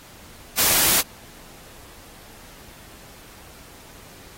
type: noise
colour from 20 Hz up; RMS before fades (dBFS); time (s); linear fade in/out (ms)
white; -18; 0.57-1.02; 20
effects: pink hiss -46 dBFS RMS until 4.37 s + AAC 48 kbps